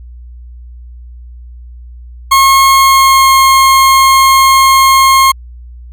40% pulse tone with pitch glide, 1083 to 1073 Hz, C#6 to C6, -41 to +43 cents, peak -3 dBFS, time 2.31-5.32 s, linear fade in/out 10 ms, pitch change -16 cents, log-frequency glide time 2.67-3.32 s, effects added 60 Hz sine -28 dBFS peak until 5.92 s

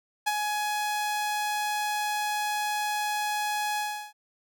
sawtooth tone with ADSR envelope, 839 Hz, G#5, 17 cents sharp, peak -18 dBFS, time 0.26-4.13 s, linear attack 16 ms, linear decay 33 ms, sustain -5 dB, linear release 350 ms, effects none

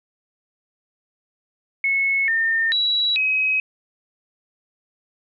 sine tone with pitch steps, 2193 / 1814 / 3907 / 2540 Hz, C#7 / A#6 / B7 / D#7, -19 / -48 / -19 / +35 cents, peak -17 dBFS, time 1.84-3.6 s, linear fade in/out 2 ms, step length 440 ms, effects none

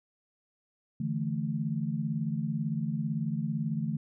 sine chord, D suspended second, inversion none, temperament equal, 146.83 / 164.81 / 220 Hz, D3 / E3 / A3, 0 / 0 / 0 cents, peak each -33 dBFS, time 1-3.97 s, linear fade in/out 5 ms, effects none

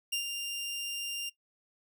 sawtooth tone with ADSR envelope, 2794 Hz, F7, in tune, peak -25 dBFS, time 0.12-1.3 s, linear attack 11 ms, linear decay 100 ms, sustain -6 dB, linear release 16 ms, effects noise-tail reverb RT60 0.1 s tail -18 dB re dry

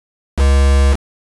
triangle tone with quantisation, 68.7 Hz, C#2, 15 cents flat, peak -6 dBFS, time 0.36-0.97 s, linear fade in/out 50 ms, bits 3, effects resampled to 24000 Hz

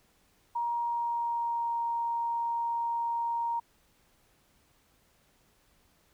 sine tone with pitch glide, 944 to 934.2 Hz, A#5 to A#5, +22 to +3 cents, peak -28 dBFS, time 0.55-3.6 s, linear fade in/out 10 ms, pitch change -19 cents, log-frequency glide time 0.76-1.78 s, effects pink hiss -67 dBFS RMS until 6.13 s

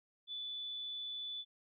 sine tone, 3477 Hz, A7, 21 cents flat, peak -40 dBFS, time 0.27-1.45 s, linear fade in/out 50 ms, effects none

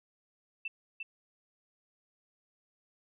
sine tone with echo, 2667 Hz, E7, 20 cents sharp, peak -34 dBFS, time 0.65-0.68 s, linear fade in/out 5 ms, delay 350 ms, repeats 1, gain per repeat -3 dB, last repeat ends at 1.03 s, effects none

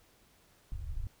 pink low-pass noise, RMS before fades -37 dBFS, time 0.72-1.07 s, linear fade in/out 2 ms, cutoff 110 Hz, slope 48 dB/octave, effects pink hiss -65 dBFS RMS until 1.2 s

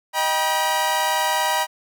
sawtooth chord, Eb augmented, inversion none, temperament equal with one note detuned, 622.3 / 784 / 962.4 Hz, Eb5 / G5 / B5, 0 / 0 / -45 cents, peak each -23 / -21 / -17 dBFS, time 0.13-1.67 s, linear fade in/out 50 ms, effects none

